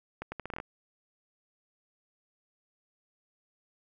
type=accelerating click train; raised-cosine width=0.5 ms; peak=-22 dBFS; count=9; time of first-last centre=0.22-0.601 s; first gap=100 ms; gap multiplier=0.77; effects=none